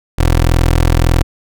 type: tone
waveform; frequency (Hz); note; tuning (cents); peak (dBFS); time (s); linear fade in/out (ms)
20% pulse; 41.77; E1; +24; -4; 0.18-1.23; 10
effects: none